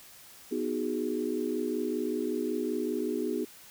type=chord; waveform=sine; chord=G# minor seventh; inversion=first; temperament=equal; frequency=246.9 / 311.1 / 370 / 415.3 Hz; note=B3 / D#4 / F#4 / G#4; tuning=0 / 0 / 0 / 0 cents; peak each=-34 dBFS; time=0.51-3.45 s; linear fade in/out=10 ms; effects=white hiss -52 dBFS RMS until 3.7 s